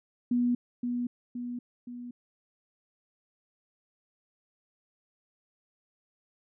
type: tone with echo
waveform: sine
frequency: 243.4 Hz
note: B3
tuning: 25 cents flat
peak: -23 dBFS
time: 0.31-0.55 s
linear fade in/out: 5 ms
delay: 520 ms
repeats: 3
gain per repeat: -5 dB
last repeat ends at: 2.11 s
effects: none